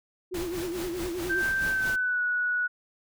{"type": "tone with vibrato", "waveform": "sine", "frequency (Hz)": 350, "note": "F4", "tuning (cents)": 4, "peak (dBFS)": -30, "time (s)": [0.31, 1.43], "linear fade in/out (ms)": 20, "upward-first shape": "sine", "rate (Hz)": 9.6, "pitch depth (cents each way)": 94}
{"type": "noise with tremolo", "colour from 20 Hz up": "pink", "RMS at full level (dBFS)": -36, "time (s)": [0.34, 1.96], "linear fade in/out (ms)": 5, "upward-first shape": "sine", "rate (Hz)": 4.7, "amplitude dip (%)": 60}
{"type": "tone with pitch glide", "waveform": "sine", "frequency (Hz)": [1564, 1467.7], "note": ["G6", "F#6"], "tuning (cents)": [-4, -14], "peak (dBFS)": -24, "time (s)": [1.29, 2.68], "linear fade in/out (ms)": 20, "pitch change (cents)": -110, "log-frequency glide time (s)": [1.65, 2.21]}
{"effects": []}